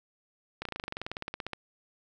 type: slowing click train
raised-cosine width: 0.3 ms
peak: -19 dBFS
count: 20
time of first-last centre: 0.62-1.533 s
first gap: 33 ms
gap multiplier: 1.04
effects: none